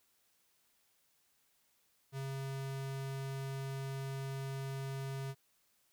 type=tone; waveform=square; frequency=135.5 Hz; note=C#3; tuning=39 cents flat; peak=-39 dBFS; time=2.12-5.35 s; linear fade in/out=50 ms; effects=white hiss -74 dBFS RMS until 5.92 s